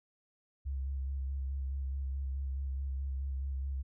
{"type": "tone with vibrato", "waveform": "sine", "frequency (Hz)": 67.6, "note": "C#2", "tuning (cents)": -43, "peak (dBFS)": -33, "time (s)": [0.65, 3.83], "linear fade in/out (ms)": 20, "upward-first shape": "square", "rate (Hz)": 4.7, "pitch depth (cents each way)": 25, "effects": []}